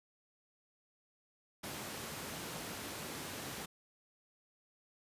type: high-pass noise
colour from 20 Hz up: pink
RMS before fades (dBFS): -44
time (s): 1.63-3.66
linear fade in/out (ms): 10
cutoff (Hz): 120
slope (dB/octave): 12
effects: resampled to 32000 Hz